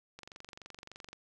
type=click train; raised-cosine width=0.2 ms; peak=-30 dBFS; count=23; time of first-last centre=0.19-1.13 s; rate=23.4 Hz; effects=none